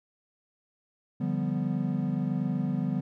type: chord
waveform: triangle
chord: G dominant seventh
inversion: second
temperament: equal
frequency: 146.83 / 174.61 / 196 / 246.9 Hz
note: D3 / F3 / G3 / B3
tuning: 0 / 0 / 0 / 0 cents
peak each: -30 dBFS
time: 1.2-3.01 s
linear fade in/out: 10 ms
effects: none